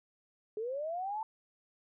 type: linear sweep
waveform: sine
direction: up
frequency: 415.3 to 898 Hz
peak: -34 dBFS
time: 0.57-1.23 s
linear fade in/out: 2 ms
effects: none